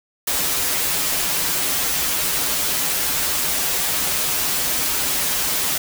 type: noise with comb filter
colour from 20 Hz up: white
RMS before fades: -21 dBFS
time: 0.27-5.78 s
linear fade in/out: 5 ms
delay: 9 ms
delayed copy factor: -0.9
effects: none